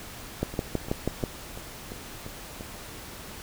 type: two click trains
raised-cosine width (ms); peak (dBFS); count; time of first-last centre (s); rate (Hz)
2; -12 / -24; 6 / 7; 0.43-1.238 / 0.54-2.609; 6.19 / 2.9
effects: pink hiss -42 dBFS RMS until 3.42 s